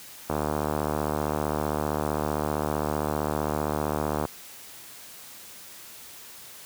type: click train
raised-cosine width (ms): 1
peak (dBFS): -12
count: 299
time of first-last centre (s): 0.3-4.252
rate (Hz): 75.4
effects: white hiss -45 dBFS RMS until 6.65 s + high-pass 60 Hz 12 dB/octave